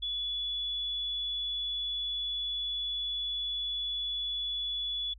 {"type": "tone", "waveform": "sine", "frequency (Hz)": 3420, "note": "A7", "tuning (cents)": -50, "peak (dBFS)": -31, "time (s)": [0.02, 5.14], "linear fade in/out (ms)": 10, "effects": ["added 50 Hz sine -49 dBFS peak until 5.18 s"]}